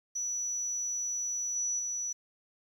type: tone with level steps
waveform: sine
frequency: 5910 Hz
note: F#8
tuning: 3 cents flat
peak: -31 / -29 / -32 dBFS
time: 0.15-2.13 s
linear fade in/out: 10 ms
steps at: 1.56 / 1.79 s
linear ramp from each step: 2 ms
effects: 10-bit